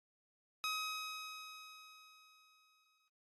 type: tone with exponential decay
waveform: 15% pulse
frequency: 1267 Hz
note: D#6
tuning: 31 cents sharp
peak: -29 dBFS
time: 0.64-3.08 s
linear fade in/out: 0 ms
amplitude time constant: 530 ms
effects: noise-tail reverb RT60 0.3 s tail -26 dB re dry + AAC 32 kbps